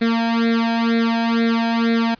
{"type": "tone with flanger", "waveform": "sawtooth", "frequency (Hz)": 230, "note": "A#3", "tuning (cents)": -23, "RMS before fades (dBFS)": -18, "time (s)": [0.01, 2.15], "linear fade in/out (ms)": 10, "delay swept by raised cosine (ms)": [0.5, 1.24], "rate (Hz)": 2.1, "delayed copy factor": 0.95, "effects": ["pink hiss -53 dBFS RMS until 2.19 s", "resampled to 11025 Hz"]}